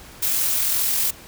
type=noise with amplitude modulation; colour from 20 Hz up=blue; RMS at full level=-20 dBFS; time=0.22-1.11 s; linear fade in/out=10 ms; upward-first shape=sine; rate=42.3 Hz; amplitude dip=25%; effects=pink hiss -43 dBFS RMS until 1.27 s